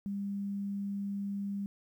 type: tone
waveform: sine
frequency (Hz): 200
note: G3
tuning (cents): +35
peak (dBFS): -33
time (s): 0.06-1.66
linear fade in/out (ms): 0
effects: 11-bit